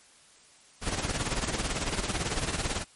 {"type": "noise with tremolo", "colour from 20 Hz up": "pink", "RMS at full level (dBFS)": -28, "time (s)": [0.81, 2.85], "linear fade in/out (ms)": 50, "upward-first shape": "sine", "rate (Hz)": 18, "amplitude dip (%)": 65, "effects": ["white hiss -57 dBFS RMS until 2.95 s", "MP3 48 kbps"]}